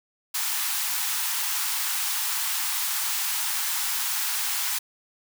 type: high-pass noise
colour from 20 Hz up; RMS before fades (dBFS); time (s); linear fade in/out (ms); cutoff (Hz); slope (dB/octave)
white; -27; 0.34-4.79; 10; 780; 96
effects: none